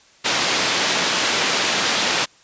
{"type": "band-pass noise", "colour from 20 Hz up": "white", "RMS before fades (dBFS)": -20, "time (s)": [0.24, 2.26], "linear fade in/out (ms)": 20, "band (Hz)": [190, 4600], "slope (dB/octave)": 12, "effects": ["white hiss -52 dBFS RMS until 2.43 s", "resampled to 16000 Hz"]}